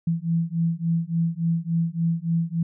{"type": "beating tone pair", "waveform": "sine", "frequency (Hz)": [164.9, 168.4], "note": ["E3", "E3"], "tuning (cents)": [1, 37], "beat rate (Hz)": 3.5, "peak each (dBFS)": -24, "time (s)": [0.07, 2.63], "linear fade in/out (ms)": 5, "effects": []}